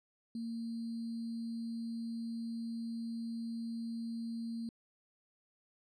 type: tone with sample-and-hold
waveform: sine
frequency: 230 Hz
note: A#3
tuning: 23 cents flat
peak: -37 dBFS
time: 0.35-4.69 s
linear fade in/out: 2 ms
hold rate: 4410 Hz
effects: low-pass 7000 Hz 12 dB/octave